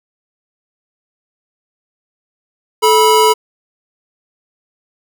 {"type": "tone pair together", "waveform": "square", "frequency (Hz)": [434.4, 975.2], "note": ["A4", "B5"], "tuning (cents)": [-22, -22], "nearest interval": "octave + major second", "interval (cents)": 1400, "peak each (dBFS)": -11, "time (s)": [2.82, 3.34], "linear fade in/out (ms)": 20, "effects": []}